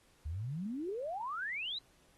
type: exponential sweep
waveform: sine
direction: up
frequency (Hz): 70.2 to 4081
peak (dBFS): -36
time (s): 0.25-1.79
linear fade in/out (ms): 10
effects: pink hiss -68 dBFS RMS until 2.17 s + AAC 32 kbps